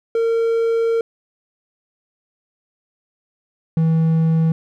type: tone pair in turn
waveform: triangle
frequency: 457.9 / 161.89 Hz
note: A#4 / E3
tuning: -31 / -31 cents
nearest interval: octave + tritone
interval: 1800 cents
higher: first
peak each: -13 / -11 dBFS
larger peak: second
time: 0.15-1.01 / 3.77-4.52 s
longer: first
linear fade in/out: 2 ms
effects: none